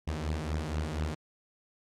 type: beating tone pair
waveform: sawtooth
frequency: 75 / 79.2 Hz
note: D2 / D#2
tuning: +37 / +31 cents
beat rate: 4.2 Hz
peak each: -30 dBFS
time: 0.07-1.15 s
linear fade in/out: 10 ms
effects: low-pass 8000 Hz 12 dB/octave + AAC 64 kbps